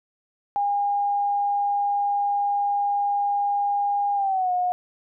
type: tone with pitch glide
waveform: sine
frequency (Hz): 811 to 722.5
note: G#5 to F#5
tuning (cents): -41 to -41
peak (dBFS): -20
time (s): 0.56-4.72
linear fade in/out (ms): 0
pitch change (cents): -200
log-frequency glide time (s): 4.15-4.52
effects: none